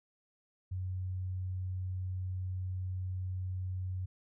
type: tone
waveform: sine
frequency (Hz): 92.5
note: F#2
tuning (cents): 0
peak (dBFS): -34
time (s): 0.71-4.06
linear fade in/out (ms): 10
effects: none